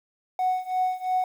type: tone with tremolo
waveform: triangle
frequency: 740 Hz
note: F#5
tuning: in tune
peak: -16 dBFS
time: 0.39-1.24 s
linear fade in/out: 2 ms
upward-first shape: triangle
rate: 2.9 Hz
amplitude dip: 95%
effects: tanh soft clip ceiling -17 dBFS + 9-bit